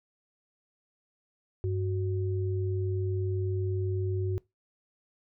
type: tone pair together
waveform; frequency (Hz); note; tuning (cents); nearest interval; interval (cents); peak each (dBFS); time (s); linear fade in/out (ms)
sine; 98 / 370; G2 / F#4; 0 / 0; octave + major seventh; 2300; -28 / -33; 1.64-4.38; 0
effects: noise-tail reverb RT60 0.2 s tail -22 dB re dry